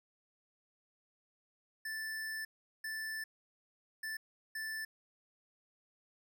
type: tone bursts at uneven times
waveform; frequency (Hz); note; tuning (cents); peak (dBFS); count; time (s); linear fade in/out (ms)
square; 1760; A6; 0; -39; 4; 1.85-2.45 / 2.84-3.24 / 4.03-4.17 / 4.55-4.85; 5
effects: none